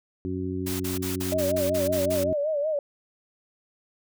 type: harmonic tone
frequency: 92.5 Hz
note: F#2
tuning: in tune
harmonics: 1 / 2 / 3 / 4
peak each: -33 / -35 / -31 / -33 dBFS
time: 0.25-2.33 s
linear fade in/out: 0 ms
type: noise bursts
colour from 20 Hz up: white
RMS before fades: -34 dBFS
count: 9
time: 0.66-2.24 s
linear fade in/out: 10 ms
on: 140 ms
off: 40 ms
type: tone with vibrato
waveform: sine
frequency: 600 Hz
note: D5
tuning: 37 cents sharp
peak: -23 dBFS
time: 1.32-2.79 s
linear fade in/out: 2 ms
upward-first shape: sine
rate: 5.3 Hz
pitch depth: 100 cents each way
effects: none